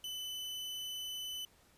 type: tone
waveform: 40% pulse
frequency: 3010 Hz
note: F#7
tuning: 29 cents sharp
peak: -39 dBFS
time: 0.04-1.45 s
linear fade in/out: 2 ms
effects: pink hiss -66 dBFS RMS until 1.77 s + resampled to 32000 Hz